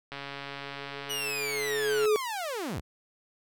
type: click train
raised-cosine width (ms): 0.3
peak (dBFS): -22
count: 272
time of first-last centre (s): 0.12-2.056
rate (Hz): 140
type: tone with exponential growth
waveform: sine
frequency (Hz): 426.5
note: G#4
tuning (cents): +46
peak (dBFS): -20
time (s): 0.32-2.16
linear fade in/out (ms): 0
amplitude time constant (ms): 400
type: linear sweep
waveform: sawtooth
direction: down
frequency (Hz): 2960 to 36.71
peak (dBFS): -28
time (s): 1.09-2.81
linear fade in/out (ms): 20
effects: none